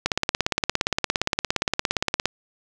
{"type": "click train", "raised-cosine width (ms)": 0.2, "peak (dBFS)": -3, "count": 39, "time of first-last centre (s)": [0.06, 2.257], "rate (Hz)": 17.3, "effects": []}